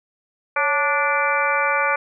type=harmonic tone with a mistuned harmonic; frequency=292.3 Hz; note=D4; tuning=8 cents flat; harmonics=2 / 3 / 4 / 5 / 6 / 7 / 8; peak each=-25 / -25 / -23 / -23 / -30 / -29 / -24 dBFS; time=0.56-1.96 s; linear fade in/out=5 ms; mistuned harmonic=2; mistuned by=-82 cents; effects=none